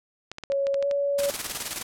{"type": "clicks", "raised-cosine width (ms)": 0.2, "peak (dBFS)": -19, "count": 8, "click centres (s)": [0.316, 0.384, 0.437, 0.52, 0.669, 0.743, 0.826, 0.912]}
{"type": "tone with pitch glide", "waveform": "sine", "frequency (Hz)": [554.4, 565.1], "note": ["C#5", "C#5"], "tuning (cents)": [0, 33], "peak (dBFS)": -22, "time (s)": [0.5, 1.3], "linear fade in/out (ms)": 0, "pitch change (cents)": 33, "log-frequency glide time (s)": [0.78, 0.88]}
{"type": "noise with tremolo", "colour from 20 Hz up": "white", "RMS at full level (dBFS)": -29, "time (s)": [1.18, 1.83], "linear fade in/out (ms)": 10, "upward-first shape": "square", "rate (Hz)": 19, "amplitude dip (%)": 55}
{"effects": ["low-pass 12000 Hz 12 dB/octave"]}